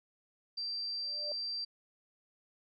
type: tone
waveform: sine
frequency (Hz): 4699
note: D8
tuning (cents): 0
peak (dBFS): -35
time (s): 0.57-1.65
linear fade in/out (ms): 10
type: tone with exponential growth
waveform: sine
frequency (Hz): 591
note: D5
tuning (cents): +11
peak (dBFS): -37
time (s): 0.94-1.32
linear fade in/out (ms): 1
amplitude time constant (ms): 82
effects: none